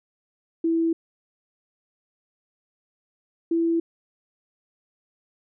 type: tone pair in turn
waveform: sine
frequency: 329.6 / 332.9 Hz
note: E4 / E4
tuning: 0 / +17 cents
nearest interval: unison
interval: 17 cents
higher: second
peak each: -19 dBFS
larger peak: neither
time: 0.64-0.93 / 3.51-3.8 s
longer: neither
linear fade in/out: 5 ms
effects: none